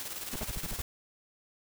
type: noise with tremolo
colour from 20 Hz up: white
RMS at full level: -38 dBFS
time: 0-0.82 s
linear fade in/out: 0 ms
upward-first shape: square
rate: 19 Hz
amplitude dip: 45%
type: noise bursts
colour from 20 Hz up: brown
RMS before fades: -35 dBFS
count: 7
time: 0.33-0.816 s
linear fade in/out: 2 ms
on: 30 ms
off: 46 ms
effects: none